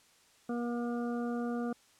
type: harmonic tone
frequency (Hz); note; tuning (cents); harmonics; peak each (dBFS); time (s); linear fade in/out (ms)
238.7; A#3; +41; 1 / 2 / 3 / 5 / 6; -33 / -39 / -43 / -47 / -49; 0.49-1.73; 5
effects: white hiss -64 dBFS RMS until 1.99 s + low-pass 9000 Hz 12 dB/octave